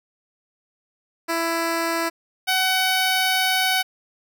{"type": "tone pair in turn", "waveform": "10% pulse", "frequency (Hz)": [332.3, 751.8], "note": ["E4", "F#5"], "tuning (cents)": [14, 27], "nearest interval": "octave + major second", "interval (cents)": 1413, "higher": "second", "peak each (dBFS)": [-13, -10], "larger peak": "second", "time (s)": [[1.28, 2.1], [2.47, 3.83]], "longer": "second", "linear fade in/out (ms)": 20, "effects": []}